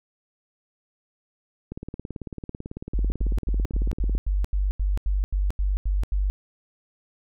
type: click train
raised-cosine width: 3 ms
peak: -20 dBFS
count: 45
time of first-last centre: 1.72-4.151 s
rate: 18.1 Hz
type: tone bursts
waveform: sine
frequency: 48.57 Hz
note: G1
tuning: 15 cents flat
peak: -20 dBFS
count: 13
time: 2.94-6.3 s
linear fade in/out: 0 ms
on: 180 ms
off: 85 ms
effects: none